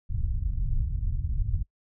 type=low-pass noise; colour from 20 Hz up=pink; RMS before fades=-27 dBFS; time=0.09-1.64 s; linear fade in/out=20 ms; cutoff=110 Hz; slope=24 dB/octave; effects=noise-tail reverb RT60 0.1 s tail -25 dB re dry